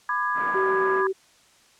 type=chord; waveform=sine; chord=G# diminished; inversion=first; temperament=just; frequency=996.7 / 1196.1 / 1661.2 Hz; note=B5 / D6 / G#6; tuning=+16 / +31 / 0 cents; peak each=-27 dBFS; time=0.09-1.07 s; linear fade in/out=2 ms
type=band-pass noise; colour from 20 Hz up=white; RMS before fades=-36 dBFS; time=0.34-1.04 s; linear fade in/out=50 ms; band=170 to 1600 Hz; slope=24 dB/octave
type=tone; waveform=sine; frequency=382.8 Hz; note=G4; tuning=41 cents flat; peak=-22 dBFS; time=0.54-1.13 s; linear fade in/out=20 ms
effects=white hiss -57 dBFS RMS until 1.79 s + low-pass 8000 Hz 12 dB/octave